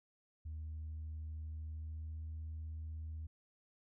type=tone with pitch glide; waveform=sine; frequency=78.2 to 79.06 Hz; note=D#2 to D#2; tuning=+9 to +28 cents; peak=-40 dBFS; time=0.45-3.27 s; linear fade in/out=10 ms; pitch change=+19 cents; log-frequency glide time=1.6-2.21 s; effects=tanh soft clip ceiling -39 dBFS